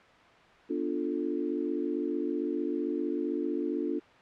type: chord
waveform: sine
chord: B half-diminished seventh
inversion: none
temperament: equal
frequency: 246.9 / 293.7 / 349.2 / 440 Hz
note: B3 / D4 / F4 / A4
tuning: 0 / 0 / 0 / 0 cents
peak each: -37 / -32 / -33 / -37 dBFS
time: 0.69-4 s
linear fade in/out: 20 ms
effects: white hiss -55 dBFS RMS until 4.21 s + low-pass 2000 Hz 12 dB/octave